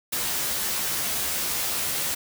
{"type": "noise with comb filter", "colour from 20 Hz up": "white", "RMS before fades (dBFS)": -27, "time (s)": [0.12, 2.15], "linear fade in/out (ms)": 10, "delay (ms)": 14, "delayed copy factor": 0.85, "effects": []}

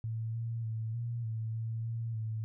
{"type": "tone with pitch steps", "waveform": "sine", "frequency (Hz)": [112.5, 115.1, 111.4, 117.8, 111.5, 112.9, 114.6, 110.3], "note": ["A2", "A#2", "A2", "A#2", "A2", "A2", "A#2", "A2"], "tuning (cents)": [39, -22, 22, 19, 23, 45, -29, 5], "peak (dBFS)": -33, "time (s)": [0.04, 2.44], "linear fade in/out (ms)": 0, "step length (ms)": 300, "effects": []}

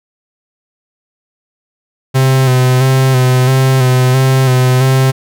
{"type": "tone with vibrato", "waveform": "45% pulse", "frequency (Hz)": 129.8, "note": "C3", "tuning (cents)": -13, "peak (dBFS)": -7, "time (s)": [2.14, 5.12], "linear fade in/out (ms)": 20, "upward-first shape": "square", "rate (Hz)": 1.5, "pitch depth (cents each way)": 30, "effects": []}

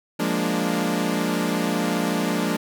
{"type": "chord", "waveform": "sawtooth", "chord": "Bb dominant seventh", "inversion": "second", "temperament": "equal", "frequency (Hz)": [174.61, 207.7, 233.1, 293.7], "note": ["F3", "Ab3", "Bb3", "D4"], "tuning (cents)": [0, 0, 0, 0], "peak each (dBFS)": -23, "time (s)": [0.19, 2.57], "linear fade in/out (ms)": 10, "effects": []}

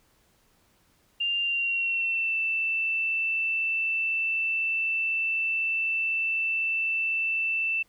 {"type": "tone with pitch glide", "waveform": "sine", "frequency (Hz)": [2794, 2662], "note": ["F7", "E7"], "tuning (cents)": [0, 16], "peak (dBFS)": -24, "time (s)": [1.2, 7.83], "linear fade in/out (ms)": 10, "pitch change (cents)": -84, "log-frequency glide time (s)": [1.4, 2.37], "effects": ["pink hiss -65 dBFS RMS until 7.88 s"]}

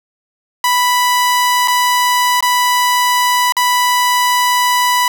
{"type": "tone with dropouts", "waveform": "sawtooth", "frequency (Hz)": 987.8, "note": "B5", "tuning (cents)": 0, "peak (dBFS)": -7, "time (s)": [0.64, 5.08], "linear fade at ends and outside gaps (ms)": 2, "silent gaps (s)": [[1.676, 1.681], [2.407, 2.425], [3.523, 3.567]], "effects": []}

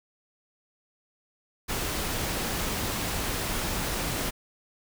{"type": "noise", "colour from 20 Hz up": "pink", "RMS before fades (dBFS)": -30, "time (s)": [1.68, 4.31], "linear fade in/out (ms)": 20, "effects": []}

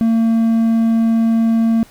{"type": "tone", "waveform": "triangle", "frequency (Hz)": 226.9, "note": "A#3", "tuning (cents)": -47, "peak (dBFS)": -9, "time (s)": [0.01, 1.83], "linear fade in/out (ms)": 0, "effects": ["pink hiss -46 dBFS RMS until 1.9 s"]}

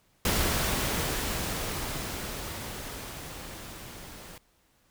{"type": "noise with level ramp", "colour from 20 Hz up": "pink", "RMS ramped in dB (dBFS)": [-26, -46], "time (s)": [0.25, 4.38], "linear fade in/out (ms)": 2, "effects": ["pink hiss -67 dBFS RMS until 4.9 s"]}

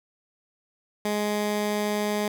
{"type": "tone", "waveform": "15% pulse", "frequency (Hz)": 208.7, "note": "G#3", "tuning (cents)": 9, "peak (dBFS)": -18, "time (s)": [1.05, 2.28], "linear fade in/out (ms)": 2, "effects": []}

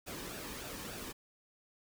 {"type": "noise with flanger", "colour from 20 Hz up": "pink", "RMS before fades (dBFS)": -44, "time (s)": [0.06, 1.13], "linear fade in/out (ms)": 20, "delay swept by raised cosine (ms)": [0.95, 1.49], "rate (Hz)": 3.4, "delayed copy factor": -0.5, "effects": []}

